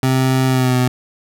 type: tone with pitch glide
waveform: 25% pulse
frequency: 130.81 to 125.92 Hz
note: C3 to B2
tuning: 0 to +34 cents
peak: -9 dBFS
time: 0.03-0.88 s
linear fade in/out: 2 ms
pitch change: -66 cents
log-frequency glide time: 0.48-0.77 s
effects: none